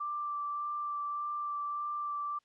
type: tone with vibrato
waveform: sine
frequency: 1174.7 Hz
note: D6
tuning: in tune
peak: -33 dBFS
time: 0-2.39 s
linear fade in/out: 10 ms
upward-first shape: sine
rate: 1.7 Hz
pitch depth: 11 cents each way
effects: white hiss -75 dBFS RMS until 2.44 s + low-pass 5000 Hz 12 dB/octave